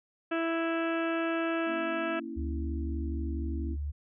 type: harmonic tone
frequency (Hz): 330.1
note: E4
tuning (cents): +2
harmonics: 1 / 2 / 3 / 4 / 5 / 6 / 7 / 8 / 9 / 10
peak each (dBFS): -30 / -34 / -45 / -37 / -38 / -50 / -46 / -41 / -50 / -55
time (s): 0.31-2.2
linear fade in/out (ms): 10
type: chord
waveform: sine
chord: A# diminished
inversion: none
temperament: equal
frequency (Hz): 233.1 / 277.2 / 329.6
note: A#3 / C#4 / E4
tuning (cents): 0 / 0 / 0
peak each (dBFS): -41 / -41 / -39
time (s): 1.65-3.77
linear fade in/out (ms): 50
type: tone with pitch glide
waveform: sine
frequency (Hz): 73.42 to 72.7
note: D2 to D2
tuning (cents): 0 to -17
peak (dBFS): -31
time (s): 2.36-3.92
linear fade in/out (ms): 20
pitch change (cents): -17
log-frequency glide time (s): 2.68-3.32
effects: none